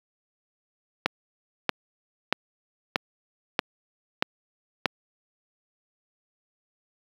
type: click train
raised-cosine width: 0.3 ms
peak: -4 dBFS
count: 7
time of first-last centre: 1.06-4.857 s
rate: 1.58 Hz
effects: high-pass 150 Hz 12 dB/octave + 7-bit